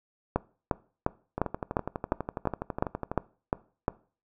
two click trains, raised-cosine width 1 ms, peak -10 / -17 dBFS, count 11 / 22, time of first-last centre 0.36-3.881 / 1.38-3.116 s, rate 2.84 / 12.1 Hz, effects noise-tail reverb RT60 0.4 s tail -21 dB re dry

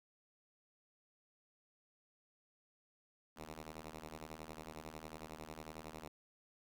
5% pulse ring-modulated tone, 78.5 Hz, D#2, 16 cents sharp, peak -34 dBFS, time 3.36-6.08 s, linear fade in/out 5 ms, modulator 230 Hz, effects none

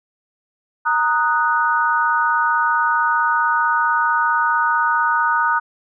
sine chord, D# minor, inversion second, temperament equal with one note detuned, 929.1 / 1244.5 / 1480 Hz, A#5 / D#6 / F#6, -6 / 0 / 0 cents, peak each -19 dBFS, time 0.85-5.6 s, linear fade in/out 20 ms, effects none

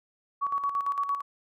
sine tone with tremolo, 1126 Hz, C#6, 27 cents sharp, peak -24 dBFS, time 0.41-1.22 s, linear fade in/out 20 ms, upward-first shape square, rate 8.8 Hz, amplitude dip 60%, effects none

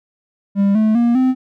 triangle tone with pitch steps, 199 / 217 / 236.7 / 258.1 Hz, G3 / A3 / A#3 / C4, +26 / -24 / +27 / -23 cents, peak -9 dBFS, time 0.55-1.35 s, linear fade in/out 50 ms, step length 200 ms, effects none

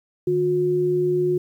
sine tone pair together, 152.2 / 360.8 Hz, D#3 / F#4, -38 / -44 cents, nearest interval octave + minor third, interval 1494 cents, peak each -27 / -18 dBFS, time 0.27-1.38 s, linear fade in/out 5 ms, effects 9-bit

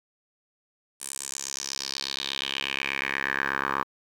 10% pulse tone with band-pass filter sweep, 68.3 Hz, C#2, 25 cents flat, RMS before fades -31 dBFS, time 1-3.84 s, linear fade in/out 20 ms, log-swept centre 9300 to 1200 Hz, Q 3.8, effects 9-bit

